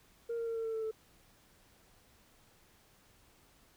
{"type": "tone with pitch steps", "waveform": "sine", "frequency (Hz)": [466.2, 461.6, 457.1, 452.7, 448.2, 443.9, 439.5], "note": ["A#4", "A#4", "A#4", "A4", "A4", "A4", "A4"], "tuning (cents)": [0, -17, -34, 49, 32, 15, -2], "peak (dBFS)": -32, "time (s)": [0.29, 0.913], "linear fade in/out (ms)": 10, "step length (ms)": 89, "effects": ["tanh soft clip ceiling -32 dBFS", "pink hiss -65 dBFS RMS until 3.76 s"]}